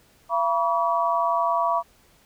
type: tone cluster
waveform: sine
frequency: 680 / 968 / 1139 Hz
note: F5 / B5 / C#6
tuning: -46 / -35 / +47 cents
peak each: -24 dBFS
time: 0.29-1.83 s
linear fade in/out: 50 ms
effects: pink hiss -58 dBFS RMS until 2.25 s